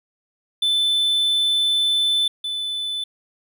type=tone pair in turn; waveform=triangle; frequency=3520 / 3504 Hz; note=A7 / A7; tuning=0 / -8 cents; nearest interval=unison; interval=8 cents; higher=first; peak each=-15 / -22 dBFS; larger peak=first; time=0.62-2.28 / 2.44-3.04 s; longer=first; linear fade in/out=5 ms; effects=none